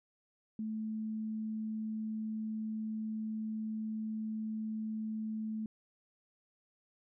sine tone, 218.1 Hz, A3, 15 cents flat, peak -35 dBFS, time 0.59-5.66 s, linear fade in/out 2 ms, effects none

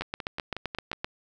two click trains, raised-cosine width 0.3 ms, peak -14 / -18 dBFS, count 9 / 6, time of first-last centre 0.01-1.045 / 0.02-0.931 s, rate 7.73 / 5.49 Hz, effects none

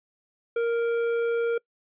sine tone with tanh clipping, 466.2 Hz, A#4, in tune, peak -24 dBFS, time 0.56-1.58 s, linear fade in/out 5 ms, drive 10 dB, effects noise-tail reverb RT60 0.1 s tail -25 dB re dry + resampled to 8000 Hz

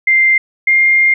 sine tone pair in turn, 2093 / 2115 Hz, C7 / C7, 0 / +18 cents, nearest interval unison, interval 18 cents, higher second, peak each -7 dBFS, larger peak neither, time 0.07-0.38 / 0.67-1.14 s, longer second, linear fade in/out 5 ms, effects none

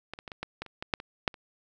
clicks, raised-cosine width 0.3 ms, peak -21 / -26 / -24 / -24 / -18 / -19 / -30 / -19 / -9 / -24 / -8 / -30 dBFS, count 12, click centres 0.136 / 0.189 / 0.278 / 0.318 / 0.43 / 0.62 / 0.663 / 0.825 / 0.938 / 1.001 / 1.278 / 1.342 s, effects none

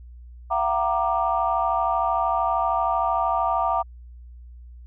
sine tone cluster, 680 / 753 / 937 / 1185 Hz, F5 / F#5 / A#5 / D6, -46 / +30 / +9 / +15 cents, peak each -25 dBFS, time 0.5-3.83 s, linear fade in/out 20 ms, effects tanh soft clip ceiling -9 dBFS + added 60 Hz sine -40 dBFS peak until 4.86 s

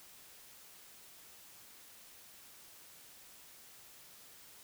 silence, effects white hiss -57 dBFS RMS until 4.63 s

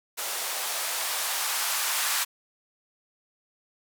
violet noise with band-pass filter sweep, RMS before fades -29 dBFS, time 0.17-2.25 s, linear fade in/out 20 ms, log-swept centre 570 to 1100 Hz, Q 1.5, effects none

